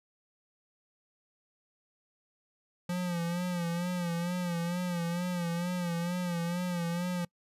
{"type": "tone with vibrato", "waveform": "square", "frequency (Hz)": 174.61, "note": "F3", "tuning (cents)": 0, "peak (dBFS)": -31, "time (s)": [2.89, 7.25], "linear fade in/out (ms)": 5, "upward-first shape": "sine", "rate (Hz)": 2.2, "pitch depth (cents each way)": 58, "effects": ["noise-tail reverb RT60 0.1 s tail -25 dB re dry", "resampled to 32000 Hz"]}